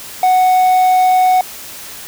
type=tone; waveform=triangle; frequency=740 Hz; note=F#5; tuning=in tune; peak=-6 dBFS; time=0.23-1.41 s; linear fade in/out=2 ms; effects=white hiss -31 dBFS RMS until 2.07 s